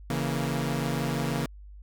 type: chord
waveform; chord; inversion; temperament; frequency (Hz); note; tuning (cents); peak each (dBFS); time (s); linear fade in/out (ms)
sawtooth; A# diminished; first; equal; 138.59 / 164.81 / 233.1; C#3 / E3 / A#3; 0 / 0 / 0; -26 / -28 / -28; 0.1-1.46; 2
effects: added 50 Hz sine -43 dBFS peak until 1.82 s